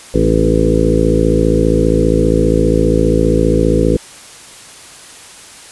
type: harmonic tone with a mistuned harmonic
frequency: 55 Hz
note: A1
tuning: in tune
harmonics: 1 / 2 / 3 / 4 / 5 / 6 / 7 / 8 / 9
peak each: -16 / -20 / -17 / -21 / -18 / -18 / -19 / -17 / -17 dBFS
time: 0.14-3.97 s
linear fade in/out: 5 ms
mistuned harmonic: 5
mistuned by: -29 cents
effects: white hiss -36 dBFS RMS until 5.71 s + resampled to 24000 Hz